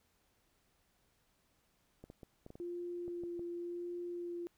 clicks, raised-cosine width 2 ms, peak -37 dBFS, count 9, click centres 2.04 / 2.101 / 2.232 / 2.464 / 2.504 / 2.555 / 3.08 / 3.236 / 3.394 s
sine tone with vibrato, 347.7 Hz, F4, 8 cents flat, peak -39 dBFS, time 2.6-4.47 s, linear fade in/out 0 ms, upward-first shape sine, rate 0.91 Hz, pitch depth 12 cents each way
effects pink hiss -75 dBFS RMS until 4.57 s

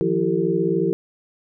sine tone cluster, 159.3 / 177.6 / 334.9 / 389.2 / 452.4 Hz, D#3 / F3 / E4 / G4 / A4, +41 / +29 / +27 / -12 / +48 cents, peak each -28 / -25 / -23 / -22 / -25 dBFS, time 0.01-0.93 s, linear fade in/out 0 ms, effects none

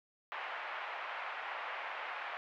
pink band-pass noise, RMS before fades -42 dBFS, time 0.32-2.37 s, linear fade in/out 0 ms, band 710 to 2500 Hz, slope 24 dB/octave, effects none

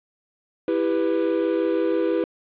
triangle chord, E minor, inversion none, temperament just, 329.6 / 395.6 / 494.4 Hz, E4 / G4 / B4, 0 / +16 / +2 cents, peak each -21 / -23 / -22 dBFS, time 0.68-2.24 s, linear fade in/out 2 ms, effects resampled to 8000 Hz + 7-bit

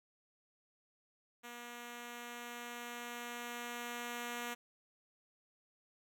5% pulse tone with level ramp, 239.8 Hz, A#3, 49 cents sharp, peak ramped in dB -36 to -28 dBFS, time 1.43-4.55 s, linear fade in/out 20 ms, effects none

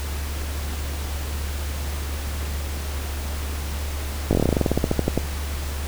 slowing click train, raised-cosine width 2 ms, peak -5 dBFS, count 19, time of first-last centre 4.31-5.176 s, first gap 19 ms, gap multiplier 1.1, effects added 72 Hz sine -26 dBFS peak until 5.87 s + pink hiss -34 dBFS RMS until 5.87 s

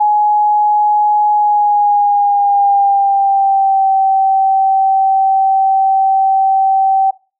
sine tone with pitch glide, 838 to 772.9 Hz, G#5 to G5, +15 to -25 cents, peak -8 dBFS, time 0-7.11 s, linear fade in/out 10 ms, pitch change -140 cents, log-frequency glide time 1.32-3.9 s, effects noise-tail reverb RT60 0.3 s tail -19 dB re dry

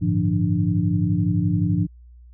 sine tone cluster, 98.3 / 110 / 146.7 / 172.1 / 295.4 Hz, G2 / A2 / D3 / F3 / D4, +5 / 0 / -2 / -25 / +10 cents, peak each -24 / -24 / -28 / -21 / -27 dBFS, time 0.01-1.87 s, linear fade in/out 20 ms, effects added 60 Hz sine -43 dBFS peak until 2.33 s

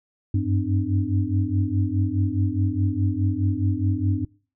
sine tone cluster, 95.2 / 100 / 258.5 / 300.1 Hz, F#2 / G2 / C4 / D4, +50 / +35 / -21 / +38 cents, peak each -24 / -23 / -29 / -28 dBFS, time 0.34-4.25 s, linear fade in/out 5 ms, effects noise-tail reverb RT60 0.4 s tail -24 dB re dry

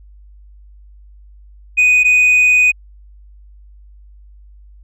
sine tone pair in turn, 2489 / 2489 Hz, D#7 / D#7, 0 / 0 cents, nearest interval unison, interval 0 cents, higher neither, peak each -5 dBFS, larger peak neither, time 1.77-2.04 / 2.04-2.72 s, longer second, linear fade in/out 20 ms, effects tanh soft clip ceiling -7 dBFS + added 50 Hz sine -39 dBFS peak until 4.83 s

